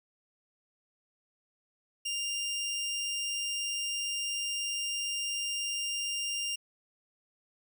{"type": "tone", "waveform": "20% pulse", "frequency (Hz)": 2797, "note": "F7", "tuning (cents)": 2, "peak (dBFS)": -27, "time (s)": [2.05, 6.56], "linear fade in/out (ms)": 10, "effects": []}